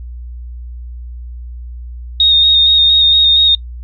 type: tone with vibrato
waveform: sine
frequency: 3710 Hz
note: A#7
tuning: 9 cents flat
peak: -6 dBFS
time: 2.2-3.55 s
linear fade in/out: 2 ms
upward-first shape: square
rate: 4.3 Hz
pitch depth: 17 cents each way
effects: noise-tail reverb RT60 0.1 s tail -24 dB re dry + added 60 Hz sine -25 dBFS peak until 3.83 s